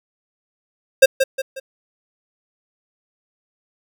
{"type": "tone with echo", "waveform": "square", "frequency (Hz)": 533, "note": "C5", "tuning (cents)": 32, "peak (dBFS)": -5, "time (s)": [1.02, 1.06], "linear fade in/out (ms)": 10, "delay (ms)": 180, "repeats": 3, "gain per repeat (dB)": -8, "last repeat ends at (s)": 1.6, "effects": []}